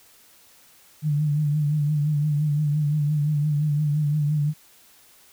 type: tone with vibrato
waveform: sine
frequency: 149 Hz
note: D3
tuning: 25 cents sharp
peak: -19 dBFS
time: 1.02-4.54 s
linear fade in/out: 50 ms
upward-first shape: sine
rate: 5.8 Hz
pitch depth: 51 cents each way
effects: white hiss -54 dBFS RMS until 5.32 s